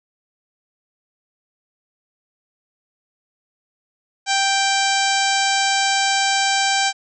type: harmonic tone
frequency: 784 Hz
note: G5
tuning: in tune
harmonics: 1 / 2 / 3 / 4 / 5 / 6 / 7 / 8 / 9 / 10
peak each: -20 / -23 / -25 / -26 / -27 / -28 / -28 / -29 / -30 / -30 dBFS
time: 4.26-6.93 s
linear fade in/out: 50 ms
effects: none